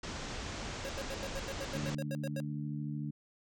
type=low-pass noise; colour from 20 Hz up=pink; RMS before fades=-41 dBFS; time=0.03-1.95 s; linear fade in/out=5 ms; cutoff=7400 Hz; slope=48 dB/octave
type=tone bursts; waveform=square; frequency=545 Hz; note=C#5; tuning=29 cents flat; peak=-39 dBFS; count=13; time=0.85-2.402 s; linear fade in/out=0 ms; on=40 ms; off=86 ms
type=harmonic tone; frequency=73.42 Hz; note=D2; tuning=in tune; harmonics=2 / 3 / 4; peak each=-37 / -41 / -43 dBFS; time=1.74-3.11 s; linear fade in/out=10 ms
effects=none